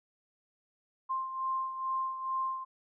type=beating tone pair; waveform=sine; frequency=1052 / 1054.3 Hz; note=C6 / C6; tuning=+9 / +13 cents; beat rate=2.3 Hz; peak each=-32 / -39 dBFS; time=1.09-2.65 s; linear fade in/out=20 ms; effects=none